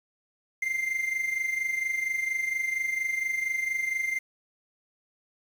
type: tone with amplitude modulation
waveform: triangle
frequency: 2093 Hz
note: C7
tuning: in tune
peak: -22 dBFS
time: 0.62-4.19 s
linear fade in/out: 5 ms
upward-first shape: sine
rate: 24.3 Hz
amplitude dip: 65%
effects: 8-bit